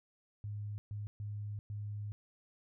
sine tone bursts at uneven times, 103.83 Hz, G#2, in tune, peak -38 dBFS, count 4, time 0.44-0.78 / 0.91-1.07 / 1.2-1.59 / 1.7-2.12 s, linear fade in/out 0 ms, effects none

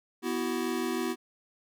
square chord, B suspended fourth, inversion none, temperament equal with one note detuned, 246.9 / 329.6 / 376.2 Hz, B3 / E4 / F#4, 0 / 0 / +29 cents, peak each -34 dBFS, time 0.22-1.16 s, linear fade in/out 50 ms, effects none

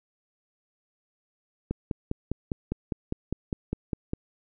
click train, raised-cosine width 3 ms, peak -15 dBFS, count 13, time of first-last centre 1.71-4.134 s, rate 4.95 Hz, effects none

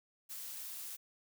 blue noise, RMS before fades -45 dBFS, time 0.29-0.97 s, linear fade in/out 20 ms, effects none

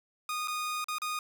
sawtooth tone with dropouts, 1233 Hz, D#6, 16 cents flat, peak -28 dBFS, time 0.29-1.19 s, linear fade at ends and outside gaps 2 ms, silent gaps 0.475-0.481 / 0.843-0.884 / 0.984-1.018 s, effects none

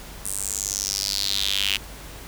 sawtooth tone with high-pass filter sweep, 99.2 Hz, G2, 21 cents sharp, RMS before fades -26 dBFS, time 0.25-1.77 s, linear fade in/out 5 ms, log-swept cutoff 9200 to 2800 Hz, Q 4.5, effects added 50 Hz sine -41 dBFS peak until 2.27 s + pink hiss -41 dBFS RMS until 2.27 s

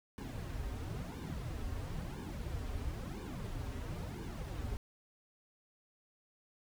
brown noise with flanger, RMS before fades -41 dBFS, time 0.18-4.77 s, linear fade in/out 0 ms, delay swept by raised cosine 1.5 to 6.1 ms, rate 0.99 Hz, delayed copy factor -0.85, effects none

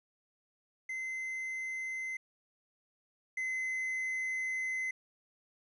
triangle tone pair in turn, 2061 / 2048 Hz, C7 / C7, -27 / -38 cents, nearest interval unison, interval 11 cents, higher first, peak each -34 / -31 dBFS, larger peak second, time 0.89-2.17 / 3.37-4.91 s, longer second, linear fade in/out 5 ms, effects resampled to 24000 Hz + 12-bit

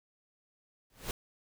pink noise with exponential growth, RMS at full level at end -33 dBFS, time 0.9-1.11 s, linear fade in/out 1 ms, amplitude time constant 45 ms, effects none

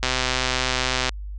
click train, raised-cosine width 0.2 ms, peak -4 dBFS, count 137, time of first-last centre 0.03-1.093 s, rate 128 Hz, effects added 50 Hz sine -30 dBFS peak until 1.38 s + resampled to 22050 Hz

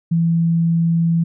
sine tone, 166.8 Hz, E3, 21 cents sharp, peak -13 dBFS, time 0.11-1.24 s, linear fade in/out 10 ms, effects none

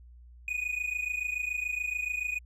triangle tone pair together, 2464 / 2491 Hz, D#7 / D#7, -17 / +1 cents, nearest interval unison, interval 18 cents, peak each -31 / -32 dBFS, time 0.48-2.39 s, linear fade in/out 2 ms, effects added 60 Hz sine -49 dBFS peak until 2.45 s + resampled to 32000 Hz

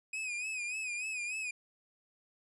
45% pulse tone with vibrato, 2500 Hz, D#7, 8 cents sharp, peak -35 dBFS, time 0.13-1.51 s, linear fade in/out 5 ms, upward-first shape sine, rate 3.4 Hz, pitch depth 77 cents each way, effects resampled to 24000 Hz

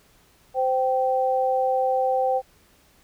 sine tone pair together, 518 / 777.5 Hz, C5 / G5, -17 / -14 cents, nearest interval perfect fifth, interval 703 cents, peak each -22 dBFS, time 0.54-2.42 s, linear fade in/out 50 ms, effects pink hiss -58 dBFS RMS until 3.03 s

